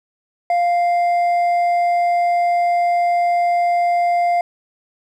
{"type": "tone with hard clipping", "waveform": "sine", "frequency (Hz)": 698.5, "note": "F5", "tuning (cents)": 0, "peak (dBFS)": -15, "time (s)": [0.5, 4.41], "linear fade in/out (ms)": 2, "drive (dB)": 4, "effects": []}